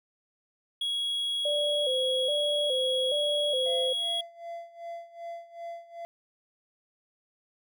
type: tone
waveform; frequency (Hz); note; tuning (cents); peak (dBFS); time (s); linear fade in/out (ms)
triangle; 3324; G#7; +1; -26; 0.81-4.21; 5
type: tone with vibrato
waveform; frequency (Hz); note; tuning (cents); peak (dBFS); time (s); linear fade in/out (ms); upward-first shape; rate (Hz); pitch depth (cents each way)
sine; 550; C#5; -14; -27; 1.45-3.93; 5; square; 1.2; 110
type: tone with tremolo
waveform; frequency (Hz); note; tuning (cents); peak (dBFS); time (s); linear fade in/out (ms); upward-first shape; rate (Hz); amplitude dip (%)
triangle; 680; F5; -46; -33; 3.66-6.05; 0; sine; 2.6; 85
effects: none